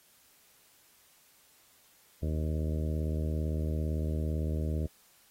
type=harmonic tone; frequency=77.78 Hz; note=D#2; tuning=in tune; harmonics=1 / 2 / 3 / 4 / 5 / 6 / 7 / 8; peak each=-30 / -36 / -40 / -42 / -44 / -46 / -47 / -48 dBFS; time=2.22-4.87 s; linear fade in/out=10 ms; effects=white hiss -63 dBFS RMS until 5.3 s + AAC 48 kbps